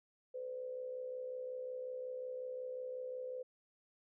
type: tone with amplitude modulation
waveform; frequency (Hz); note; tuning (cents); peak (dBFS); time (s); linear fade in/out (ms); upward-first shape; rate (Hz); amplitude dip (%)
sine; 507; B4; +45; -38; 0.34-3.43; 10; sine; 65.5; 55
effects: none